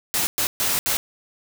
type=noise bursts at uneven times; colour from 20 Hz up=white; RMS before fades=-22 dBFS; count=4; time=0.14-0.27 / 0.38-0.47 / 0.6-0.79 / 0.86-0.97 s; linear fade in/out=0 ms; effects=none